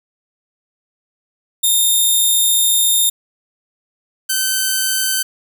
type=tone pair in turn; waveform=5% pulse; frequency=3654 / 1536.3 Hz; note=A#7 / G6; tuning=-35 / -35 cents; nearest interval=octave + minor third; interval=1500 cents; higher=first; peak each=-4 dBFS; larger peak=neither; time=1.63-3.1 / 4.29-5.23 s; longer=first; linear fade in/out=10 ms; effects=none